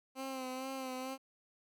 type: tone with vibrato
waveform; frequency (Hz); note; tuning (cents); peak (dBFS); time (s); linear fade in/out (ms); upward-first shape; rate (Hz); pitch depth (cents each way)
15% pulse; 261.6; C4; 0; -33; 0.15-1.18; 50; sine; 2.2; 38
effects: none